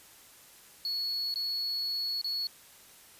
triangle tone with dropouts, 4378 Hz, C#8, 22 cents flat, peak -29 dBFS, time 0.85-2.47 s, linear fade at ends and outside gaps 1 ms, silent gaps 1.341-1.358 / 2.214-2.244 s, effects white hiss -55 dBFS RMS until 3.19 s + resampled to 32000 Hz

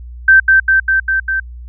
sine tone with echo, 1556 Hz, G6, 13 cents flat, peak -3 dBFS, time 0.28-0.4 s, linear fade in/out 5 ms, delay 200 ms, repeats 5, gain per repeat -2 dB, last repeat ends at 1.4 s, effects added 60 Hz sine -28 dBFS peak until 1.68 s

